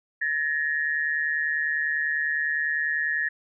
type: tone pair together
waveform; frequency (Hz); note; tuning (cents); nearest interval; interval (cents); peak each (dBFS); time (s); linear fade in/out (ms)
sine; 1714.7 / 1864.7; A6 / A#6; -45 / 0; minor second; 145; -26; 0.21-3.29; 10
effects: none